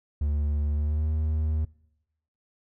triangle tone with pitch glide, 73.42 to 77.56 Hz, D2 to D#2, 0 to -5 cents, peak -21 dBFS, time 0.21-1.65 s, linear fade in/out 5 ms, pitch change +95 cents, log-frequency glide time 0.72-1.08 s, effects noise-tail reverb RT60 0.9 s tail -24 dB re dry

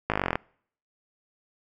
slowing click train, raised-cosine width 0.5 ms, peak -9 dBFS, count 13, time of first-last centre 0.1-0.355 s, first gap 18 ms, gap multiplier 1.03, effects noise-tail reverb RT60 0.6 s tail -26 dB re dry

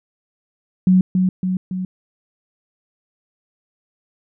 sine tone with echo, 185 Hz, F#3, in tune, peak -9 dBFS, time 0.87-1.01 s, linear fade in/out 2 ms, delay 280 ms, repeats 3, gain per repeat -4 dB, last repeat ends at 1.85 s, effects none

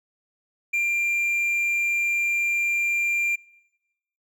triangle tone, 2382 Hz, D7, 24 cents sharp, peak -19 dBFS, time 0.73-3.36 s, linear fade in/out 10 ms, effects noise-tail reverb RT60 1.0 s tail -24 dB re dry

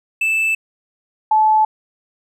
triangle / sine tone pair in turn, 2637 / 865.9 Hz, E7 / A5, 0 / -28 cents, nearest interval octave + perfect fifth, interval 1928 cents, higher first, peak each -13 / -10 dBFS, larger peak second, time 0.21-0.55 / 1.31-1.65 s, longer neither, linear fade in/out 5 ms, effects none

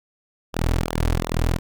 sawtooth tone with flanger, 41.2 Hz, E1, in tune, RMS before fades -22 dBFS, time 0.53-1.59 s, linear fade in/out 20 ms, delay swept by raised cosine 0.42 to 5.82 ms, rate 2.7 Hz, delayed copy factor -0.85, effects none

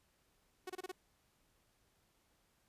sawtooth tone bursts, 370 Hz, F#4, in tune, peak -38 dBFS, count 5, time 0.67-0.917 s, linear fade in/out 5 ms, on 27 ms, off 28 ms, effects pink hiss -75 dBFS RMS until 2.68 s + resampled to 32000 Hz

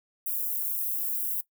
white high-pass noise, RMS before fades -30 dBFS, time 0.26-1.41 s, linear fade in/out 5 ms, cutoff 12000 Hz, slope 24 dB/octave, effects noise-tail reverb RT60 0.1 s tail -18 dB re dry

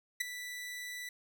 sawtooth tone with ADSR envelope, 1974 Hz, B6, 1 cent flat, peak -24 dBFS, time 0.2-1.09 s, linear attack 10 ms, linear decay 11 ms, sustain -13 dB, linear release 3 ms, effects none

